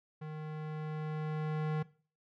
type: tone with level ramp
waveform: square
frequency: 154.4 Hz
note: D#3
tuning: 13 cents flat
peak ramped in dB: -41 to -31 dBFS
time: 0.21-1.83 s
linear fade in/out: 10 ms
effects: noise-tail reverb RT60 0.4 s tail -19 dB re dry + low-pass 2000 Hz 12 dB/octave